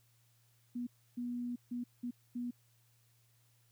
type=tone bursts at uneven times; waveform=sine; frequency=242.9 Hz; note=B3; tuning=29 cents flat; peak=-36 dBFS; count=5; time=0.75-0.87 / 1.17-1.56 / 1.71-1.84 / 2.03-2.11 / 2.35-2.51 s; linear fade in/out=10 ms; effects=added 117 Hz sine -69 dBFS peak until 3.71 s + white hiss -73 dBFS RMS until 3.71 s